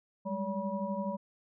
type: tone cluster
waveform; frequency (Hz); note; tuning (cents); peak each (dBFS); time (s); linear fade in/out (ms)
sine; 193.2 / 205.2 / 570 / 969; G3 / G#3 / C#5 / B5; -25 / -21 / +48 / -33; -38 / -36 / -37 / -39; 0.25-1.17; 20
effects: none